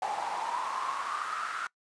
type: noise with high-pass filter sweep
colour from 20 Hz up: brown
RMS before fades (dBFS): -34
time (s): 0.02-1.67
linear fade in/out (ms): 2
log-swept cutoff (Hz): 800 to 1400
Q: 8.2
effects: noise-tail reverb RT60 0.1 s tail -22 dB re dry + resampled to 22050 Hz